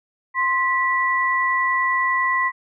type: tone pair together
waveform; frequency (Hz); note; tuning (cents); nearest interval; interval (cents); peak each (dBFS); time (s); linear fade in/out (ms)
sine; 1048 / 1957.9; C6 / B6; +2 / -16; major seventh; 1082; -20; 0.34-2.52; 50
effects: none